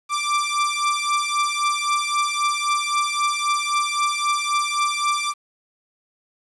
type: beating tone pair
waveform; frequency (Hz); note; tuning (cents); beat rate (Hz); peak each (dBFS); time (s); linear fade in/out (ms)
sawtooth; 1174.7 / 1178.5; D6 / D6; 0 / +6; 3.8; -19; 0.09-5.34; 50
effects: resampled to 24000 Hz + 8-bit